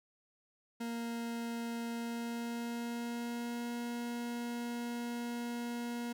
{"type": "tone with pitch glide", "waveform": "40% pulse", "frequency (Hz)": [233.1, 238.1], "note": ["A#3", "A#3"], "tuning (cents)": [0, 37], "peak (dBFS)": -36, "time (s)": [0.8, 6.13], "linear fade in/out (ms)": 10, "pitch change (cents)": 37, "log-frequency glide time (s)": [1.91, 3.72], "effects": []}